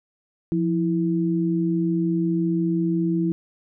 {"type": "tone pair together", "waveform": "sine", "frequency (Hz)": [173.6, 328.1], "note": ["F3", "E4"], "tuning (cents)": [-10, -8], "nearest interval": "major seventh", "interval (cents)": 1102, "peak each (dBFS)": -22, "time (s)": [0.52, 3.32], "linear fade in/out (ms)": 0, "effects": []}